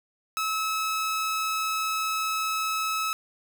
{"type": "tone", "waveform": "sawtooth", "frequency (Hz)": 1295, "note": "E6", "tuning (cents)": -31, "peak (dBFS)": -22, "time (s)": [0.37, 3.13], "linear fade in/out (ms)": 0, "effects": []}